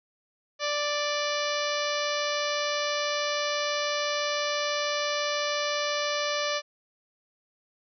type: harmonic tone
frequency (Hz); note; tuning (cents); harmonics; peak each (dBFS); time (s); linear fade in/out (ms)
587.3; D5; 0; 1 / 2 / 3 / 4 / 5 / 6 / 7 / 8 / 9 / 10; -30 / -33 / -35 / -36 / -37 / -38 / -38 / -39 / -40 / -40; 0.59-6.62; 50
effects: none